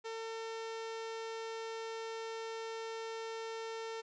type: tone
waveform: sawtooth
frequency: 450 Hz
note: A4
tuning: 39 cents sharp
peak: -36 dBFS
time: 0.04-4.02 s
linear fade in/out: 20 ms
effects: resampled to 16000 Hz + 11-bit